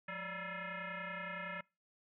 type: tone with frequency modulation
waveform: sine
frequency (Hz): 207.3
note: G#3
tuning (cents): -3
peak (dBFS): -40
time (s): 0.08-1.61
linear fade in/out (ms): 5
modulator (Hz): 384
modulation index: 5.7
effects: noise-tail reverb RT60 0.3 s tail -26 dB re dry